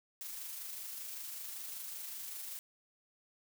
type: noise with amplitude modulation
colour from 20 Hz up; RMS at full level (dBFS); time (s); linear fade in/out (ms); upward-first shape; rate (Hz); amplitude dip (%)
blue; -43; 0.21-2.59; 0; sine; 25.2; 30
effects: none